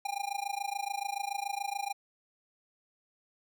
square tone with amplitude modulation, 803 Hz, G5, 41 cents sharp, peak -30 dBFS, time 0.05-1.93 s, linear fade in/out 5 ms, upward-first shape sine, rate 27 Hz, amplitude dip 95%, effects none

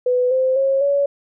sine tone with pitch steps, 498.2 / 519.4 / 541.4 / 564.4 Hz, B4 / C5 / C#5 / C#5, +15 / -13 / -41 / +31 cents, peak -14 dBFS, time 0.06-1.06 s, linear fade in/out 5 ms, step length 250 ms, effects none

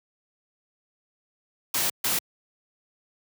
white noise bursts at uneven times, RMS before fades -25 dBFS, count 2, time 1.74-1.9 / 2.04-2.19 s, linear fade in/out 5 ms, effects high-pass 100 Hz 12 dB/octave

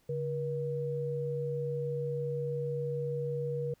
sine tone pair together, 142.44 / 479.1 Hz, C#3 / A#4, +47 / +47 cents, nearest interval octave + major sixth, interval 2100 cents, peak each -35 / -33 dBFS, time 0.09-3.74 s, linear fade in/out 5 ms, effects pink hiss -69 dBFS RMS until 3.8 s

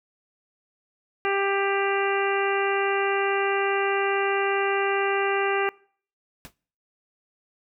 harmonic tone, 395.3 Hz, G4, 15 cents sharp, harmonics 1 / 2 / 3 / 4 / 5 / 6 / 7, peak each -25 / -28 / -30 / -31 / -32 / -33 / -33 dBFS, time 1.25-5.69 s, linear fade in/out 0 ms
pink noise with exponential decay, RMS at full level -38 dBFS, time 6.45-6.54 s, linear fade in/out 0 ms, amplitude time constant 18 ms
effects noise-tail reverb RT60 0.5 s tail -24 dB re dry

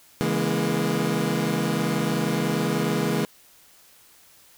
25% pulse chord, A# half-diminished seventh, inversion first, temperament equal with one note detuned, 138.59 / 164.81 / 207.7 / 237.8 Hz, C#3 / E3 / G#3 / A#3, 0 / 0 / 0 / +35 cents, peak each -26 / -23 / -23 / -25 dBFS, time 0.21-3.25 s, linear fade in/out 0 ms, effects white hiss -54 dBFS RMS until 4.57 s

